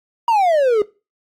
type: exponential sweep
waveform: triangle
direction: down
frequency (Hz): 961 to 404.6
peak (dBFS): -10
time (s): 0.28-0.82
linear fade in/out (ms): 2
effects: noise-tail reverb RT60 0.3 s tail -21 dB re dry + AAC 48 kbps